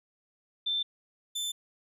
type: tone pair in turn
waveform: sine / sawtooth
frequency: 3554 / 3535 Hz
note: A7 / A7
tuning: +17 / +7 cents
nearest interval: unison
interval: 10 cents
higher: first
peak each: -27 / -28 dBFS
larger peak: first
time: 0.66-0.83 / 1.35-1.52 s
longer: neither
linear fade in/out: 10 ms
effects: resampled to 32000 Hz